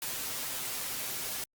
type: noise with comb filter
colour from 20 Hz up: white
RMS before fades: -36 dBFS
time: 0.02-1.44 s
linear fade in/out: 2 ms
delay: 7.8 ms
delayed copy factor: +0.55
effects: Opus 48 kbps